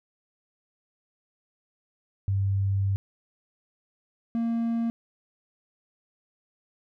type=tone pair in turn; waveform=sine / triangle; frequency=98.1 / 231 Hz; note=G2 / A#3; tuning=+2 / -16 cents; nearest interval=octave + minor third; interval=1482 cents; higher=second; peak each=-22 dBFS; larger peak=neither; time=2.28-2.96 / 4.35-4.9 s; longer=first; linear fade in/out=0 ms; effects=none